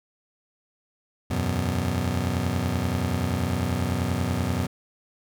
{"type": "chord", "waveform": "25% pulse", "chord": "E suspended second", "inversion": "none", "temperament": "just", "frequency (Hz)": [82.41, 92.71, 123.61], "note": ["E2", "F#2", "B2"], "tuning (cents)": [0, 4, 2], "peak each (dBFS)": [-27, -23, -25], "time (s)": [1.3, 4.67], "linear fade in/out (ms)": 10, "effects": []}